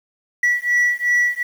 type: beating tone pair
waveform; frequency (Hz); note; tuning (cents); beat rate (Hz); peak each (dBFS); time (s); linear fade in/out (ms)
sine; 1946 / 1948.7; B6 / B6; -26 / -24; 2.7; -16; 0.43-1.43; 5
effects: tanh soft clip ceiling -12 dBFS + 7-bit